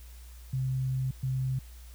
sine tone bursts at uneven times, 130.81 Hz, C3, in tune, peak -27 dBFS, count 2, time 0.53-1.11 / 1.23-1.59 s, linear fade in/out 5 ms, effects added 60 Hz sine -45 dBFS peak until 1.94 s + white hiss -57 dBFS RMS until 1.94 s

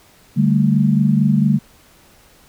sine chord, D suspended fourth, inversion none, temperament just, 146.83 / 195.78 / 220.2 Hz, D3 / G3 / A3, 0 / -2 / +2 cents, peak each -16 dBFS, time 0.36-1.59 s, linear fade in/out 20 ms, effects pink hiss -50 dBFS RMS until 2.48 s

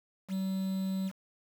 triangle tone with quantisation, 190.9 Hz, G3, 46 cents flat, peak -28 dBFS, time 0.28-1.12 s, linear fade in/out 50 ms, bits 8, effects none

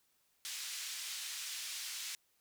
white band-pass noise, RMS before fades -43 dBFS, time 0.45-2.15 s, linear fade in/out 0 ms, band 2300 to 7000 Hz, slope 12 dB/octave, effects white hiss -75 dBFS RMS until 2.4 s

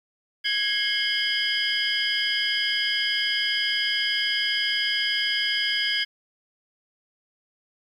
sine tone cluster, 1655 / 2145 / 3045 / 3261 / 4932 Hz, G#6 / C7 / F#7 / G#7 / D#8, -6 / +42 / +49 / -32 / -16 cents, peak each -28 dBFS, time 0.44-6.05 s, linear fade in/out 20 ms, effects tanh soft clip ceiling -13 dBFS + 9-bit

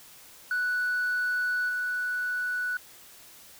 sine tone with level steps, 1480 Hz, F#6, in tune, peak -23 / -26 dBFS, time 0.51-2.77 s, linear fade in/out 2 ms, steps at 1.68 s, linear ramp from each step 20 ms, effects tanh soft clip ceiling -23 dBFS + white hiss -51 dBFS RMS until 3.59 s

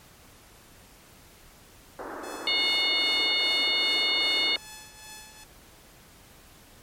pink band-pass noise, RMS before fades -38 dBFS, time 1.99-4.57 s, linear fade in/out 0 ms, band 280 to 1700 Hz, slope 48 dB/octave
5% pulse tone with tremolo, 862 Hz, A5, 36 cents flat, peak -29 dBFS, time 2.23-5.44 s, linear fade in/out 5 ms, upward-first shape triangle, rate 2.5 Hz, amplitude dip 70%
harmonic tone, 724 Hz, F#5, 38 cents flat, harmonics 3 / 4 / 5 / 6, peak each -28 / -28 / -28 / -28 dBFS, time 2.47-4.56 s, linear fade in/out 2 ms
effects pink hiss -53 dBFS RMS until 6.82 s + MP3 64 kbps

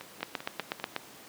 two click trains, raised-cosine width 0.3 ms, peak -24 / -14 dBFS, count 5 / 7, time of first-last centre 0.01-0.799 / 0.23-0.963 s, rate 5.07 / 8.18 Hz, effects pink hiss -50 dBFS RMS until 1.28 s + high-pass 200 Hz 12 dB/octave

